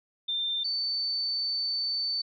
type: tone pair in turn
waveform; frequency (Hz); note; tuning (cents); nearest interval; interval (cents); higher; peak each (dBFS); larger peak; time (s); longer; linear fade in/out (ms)
sine; 3589 / 4531; A7 / C#8; +34 / +37; major third; 403; second; -27; neither; 0.28-0.64 / 0.64-2.22; second; 10
effects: none